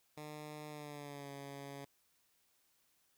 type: tone with pitch glide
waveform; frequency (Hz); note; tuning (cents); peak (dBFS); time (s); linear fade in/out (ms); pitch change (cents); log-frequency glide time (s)
10% pulse; 150.9 to 139.98; D3 to C#3; +47 to +17; -38; 0.17-1.85; 5; -130; 0.68-1.31
effects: white hiss -75 dBFS RMS until 3.17 s